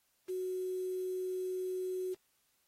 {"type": "tone with quantisation", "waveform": "sine", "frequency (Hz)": 370, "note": "F#4", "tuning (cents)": 0, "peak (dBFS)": -34, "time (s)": [0.28, 2.15], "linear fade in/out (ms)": 20, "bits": 9, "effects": ["white hiss -75 dBFS RMS until 2.67 s", "AAC 48 kbps"]}